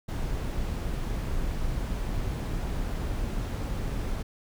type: noise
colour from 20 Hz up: brown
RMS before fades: -30 dBFS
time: 0.08-4.23 s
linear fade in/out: 10 ms
effects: none